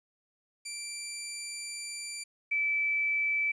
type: tone pair in turn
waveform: 5% pulse / sine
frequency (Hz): 2349 / 2313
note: D7 / D7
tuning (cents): 0 / -27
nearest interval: unison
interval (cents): 27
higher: first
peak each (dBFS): -25 / -26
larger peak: first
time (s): 0.65-2.24 / 2.51-3.52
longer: first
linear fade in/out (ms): 10
effects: resampled to 22050 Hz + 11-bit